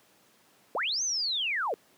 sine linear two-way sweep, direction up then down, 392 to 6390 to 392 Hz, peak -27 dBFS, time 0.75-1.74 s, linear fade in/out 0 ms, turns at 1.03 s, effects pink hiss -62 dBFS RMS until 1.97 s + high-pass 200 Hz 12 dB/octave

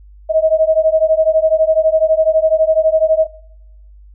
sine beating tone pair, 629 / 641 Hz, D#5 / E5, +19 / -49 cents, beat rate 12 Hz, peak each -13 dBFS, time 0.29-3.27 s, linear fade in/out 20 ms, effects noise-tail reverb RT60 0.9 s tail -23 dB re dry + added 50 Hz sine -38 dBFS peak until 4.14 s

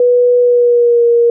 sine tone with pitch glide, 490 to 471.4 Hz, B4 to A#4, -14 to +19 cents, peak -6 dBFS, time 0-1.3 s, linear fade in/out 2 ms, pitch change -67 cents, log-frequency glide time 0.39-1.04 s, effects none

